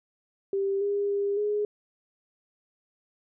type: tone with pitch steps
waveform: sine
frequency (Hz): 393 / 404.6 / 402.3 / 416.6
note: G4 / G#4 / G4 / G#4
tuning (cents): +4 / -45 / +45 / +5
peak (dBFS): -24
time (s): 0.53-1.65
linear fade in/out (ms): 2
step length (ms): 280
effects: none